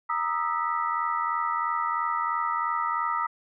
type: tone cluster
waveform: sine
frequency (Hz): 939 / 1227 / 1310 / 1958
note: A#5 / D#6 / E6 / B6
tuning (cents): +12 / -25 / -11 / -15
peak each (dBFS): -30 / -29 / -29 / -36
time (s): 0.09-3.27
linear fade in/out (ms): 10
effects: none